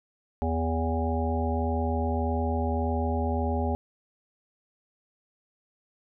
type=harmonic tone with a mistuned harmonic; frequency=81.7 Hz; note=E2; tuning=15 cents flat; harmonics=1 / 3 / 5 / 7 / 9 / 10; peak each=-27 / -31 / -34 / -35 / -36 / -34 dBFS; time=0.42-3.75 s; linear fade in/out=0 ms; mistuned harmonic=1; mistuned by=-59 cents; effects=none